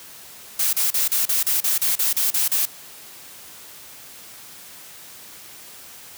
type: noise bursts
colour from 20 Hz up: blue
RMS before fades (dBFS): -20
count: 12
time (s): 0.59-2.655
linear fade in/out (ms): 5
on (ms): 140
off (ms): 35
effects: white hiss -42 dBFS RMS until 6.17 s + high-pass 60 Hz 12 dB/octave